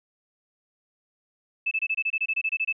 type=tone bursts; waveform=sine; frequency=2621 Hz; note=E7; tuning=11 cents flat; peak=-22 dBFS; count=14; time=1.66-2.727 s; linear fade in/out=10 ms; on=53 ms; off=25 ms; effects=none